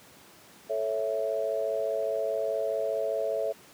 sine chord, A major, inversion none, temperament equal, 440 / 554.4 / 659.3 Hz, A4 / C#5 / E5, 0 / 0 / 0 cents, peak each -32 / -31 / -30 dBFS, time 0.69-3.53 s, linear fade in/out 20 ms, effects pink hiss -53 dBFS RMS until 3.73 s + high-pass 150 Hz 12 dB/octave

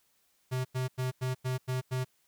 square tone bursts, 128.3 Hz, C3, 34 cents flat, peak -30 dBFS, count 7, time 0.51-2.048 s, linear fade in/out 20 ms, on 140 ms, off 93 ms, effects white hiss -71 dBFS RMS until 2.27 s

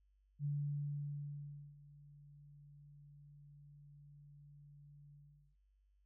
sine tone with ADSR envelope, 144.6 Hz, D3, 27 cents flat, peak -35 dBFS, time 0.39-5.56 s, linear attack 59 ms, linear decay 1300 ms, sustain -22 dB, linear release 420 ms, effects added 49 Hz sine -70 dBFS peak until 6.05 s

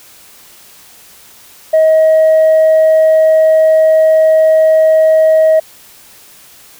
sine tone, 634 Hz, D#5, 32 cents sharp, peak -3 dBFS, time 1.73-5.6 s, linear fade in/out 10 ms, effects tanh soft clip ceiling -3 dBFS + white hiss -40 dBFS RMS until 6.79 s

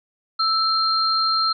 sine tone pair together, 1318.5 / 4186 Hz, E6 / C8, 0 / 0 cents, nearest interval octave + minor sixth, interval 2000 cents, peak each -20 dBFS, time 0.39-1.53 s, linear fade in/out 10 ms, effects none

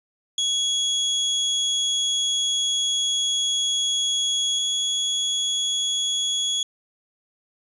30% pulse tone pair in turn, 3340 / 3353 Hz, G#7 / G#7, +9 / +16 cents, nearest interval unison, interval 7 cents, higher second, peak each -18 / -19 dBFS, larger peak first, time 0.38-4.59 / 4.59-6.63 s, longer first, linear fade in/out 2 ms, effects resampled to 24000 Hz + 10-bit

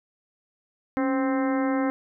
harmonic tone with a mistuned harmonic, 261.6 Hz, C4, in tune, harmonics 1 / 2 / 3 / 4 / 5 / 6 / 7 / 8, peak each -23 / -29 / -33 / -35 / -37 / -39 / -40 / -41 dBFS, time 0.97-1.9 s, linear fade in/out 0 ms, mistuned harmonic 1, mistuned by +76 cents, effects none

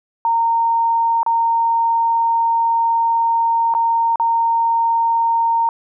sine tone with dropouts, 921 Hz, A#5, 21 cents flat, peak -13 dBFS, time 0.25-5.69 s, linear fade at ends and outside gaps 1 ms, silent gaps 1.231-1.263 / 3.739-3.749 / 4.158-4.198 s, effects none

